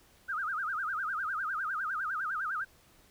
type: tone with vibrato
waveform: sine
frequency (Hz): 1400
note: F6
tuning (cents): +4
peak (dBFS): -31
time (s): 0.28-2.65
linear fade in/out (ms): 20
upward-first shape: sine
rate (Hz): 9.9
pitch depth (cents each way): 240
effects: pink hiss -62 dBFS RMS until 3.1 s